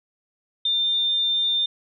sine tone, 3602 Hz, A7, 40 cents sharp, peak -19 dBFS, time 0.65-1.66 s, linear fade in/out 5 ms, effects none

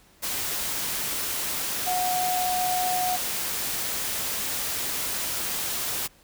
sine tone in noise, 730 Hz, F#5, 24 cents flat, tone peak -24 dBFS, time 1.86-3.17 s, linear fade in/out 20 ms, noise white, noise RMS -29 dBFS, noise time 0.22-6.08 s, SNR +2 dB, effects pink hiss -57 dBFS RMS until 6.23 s

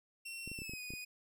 sawtooth tone with pitch glide, 2719 to 2479 Hz, F7 to D#7, -47 to -7 cents, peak -40 dBFS, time 0.25-1.05 s, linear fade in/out 10 ms, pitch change -160 cents, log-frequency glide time 0.54-0.81 s
clicks, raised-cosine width 3 ms, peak -34 dBFS, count 8, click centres 0.476 / 0.516 / 0.589 / 0.619 / 0.695 / 0.736 / 0.905 / 0.937 s
effects none

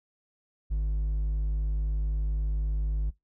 sine tone with hard clipping, 51.91 Hz, G#1, in tune, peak -26 dBFS, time 0.7-3.11 s, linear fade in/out 20 ms, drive 3 dB, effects noise-tail reverb RT60 0.2 s tail -23 dB re dry

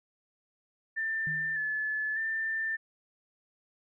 sine tone with vibrato, 1756 Hz, A6, 4 cents flat, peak -29 dBFS, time 0.96-2.77 s, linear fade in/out 20 ms, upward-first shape square, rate 0.83 Hz, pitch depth 29 cents each way
sine tone with exponential decay, 155.56 Hz, D#3, in tune, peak -35 dBFS, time 1.27-1.87 s, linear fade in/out 0 ms, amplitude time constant 130 ms
effects none

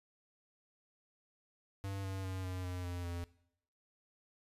square tone with pitch steps, 98 / 95.98 / 94.01 / 92.07 / 90.18 / 88.32 / 86.5 Hz, G2 / G2 / F#2 / F#2 / F#2 / F2 / F2, 0 / -36 / +28 / -8 / -44 / +20 / -16 cents, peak -39 dBFS, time 1.84-3.24 s, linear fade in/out 0 ms, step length 200 ms, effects noise-tail reverb RT60 0.7 s tail -19 dB re dry + resampled to 32000 Hz

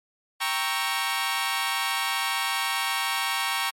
15% pulse chord, G diminished seventh, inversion none, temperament equal, 784 / 932.3 / 1108.7 / 1318.5 Hz, G5 / Bb5 / Db6 / Fb6, 0 / 0 / 0 / 0 cents, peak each -25 / -23 / -22 / -28 dBFS, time 0.4-3.71 s, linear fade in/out 20 ms, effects MP3 64 kbps

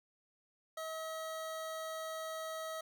25% pulse tone, 640 Hz, D#5, 49 cents sharp, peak -36 dBFS, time 0.77-2.81 s, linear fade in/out 5 ms, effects none

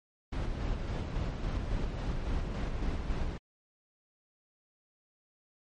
brown noise with tremolo, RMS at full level -32 dBFS, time 0.32-3.38 s, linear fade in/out 10 ms, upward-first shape square, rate 3.6 Hz, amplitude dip 30%, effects low-pass 5000 Hz 12 dB/octave + MP3 48 kbps

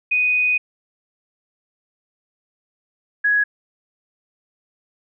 sine tone pair in turn, 2489 / 1670.3 Hz, D#7 / G#6, 0 / +9 cents, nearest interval perfect fifth, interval 691 cents, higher first, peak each -15 / -14 dBFS, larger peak second, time 0.11-0.58 / 3.24-3.44 s, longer first, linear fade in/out 10 ms, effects none

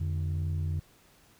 sine tone pair together, 87.31 / 149.4 Hz, F2 / D3, 0 / +30 cents, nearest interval major sixth, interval 930 cents, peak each -27 / -32 dBFS, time 0-0.8 s, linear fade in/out 10 ms, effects tanh soft clip ceiling -25 dBFS + pink hiss -61 dBFS RMS until 1.39 s

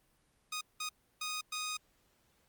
10% pulse tone bursts at uneven times, 1244 Hz, D#6, 1 cent flat, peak -28 dBFS, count 4, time 0.52-0.61 / 0.8-0.89 / 1.21-1.41 / 1.52-1.77 s, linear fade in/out 5 ms, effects pink hiss -72 dBFS RMS until 2.48 s + Opus 32 kbps

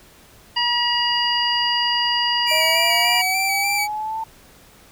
harmonic tone, 958 Hz, A#5, 47 cents sharp, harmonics 1 / 2 / 3 / 5, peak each -23 / -26 / -21 / -23 dBFS, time 0.56-3.22 s, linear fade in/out 10 ms
sawtooth tone with vibrato, 2313 Hz, D7, 27 cents flat, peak -16 dBFS, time 2.46-3.88 s, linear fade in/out 50 ms, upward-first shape square, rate 3.4 Hz, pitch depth 23 cents each way
sine linear sweep, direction up, 622.3 to 897 Hz, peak -23 dBFS, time 2.51-4.24 s, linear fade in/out 5 ms
effects pink hiss -49 dBFS RMS until 4.91 s

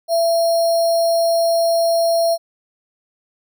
sine tone with sample-and-hold, 670 Hz, E5, 28 cents sharp, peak -13 dBFS, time 0.08-2.38 s, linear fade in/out 50 ms, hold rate 4900 Hz, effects none

